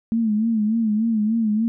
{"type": "tone with vibrato", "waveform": "sine", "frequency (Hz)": 220, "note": "A3", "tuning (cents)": 0, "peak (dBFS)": -17, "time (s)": [0.12, 1.68], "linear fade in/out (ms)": 0, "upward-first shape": "sine", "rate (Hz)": 3.4, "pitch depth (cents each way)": 85, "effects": []}